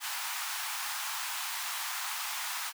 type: high-pass noise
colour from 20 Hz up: pink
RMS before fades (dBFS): -36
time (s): 0-2.73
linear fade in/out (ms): 50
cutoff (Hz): 820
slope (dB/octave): 48
effects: none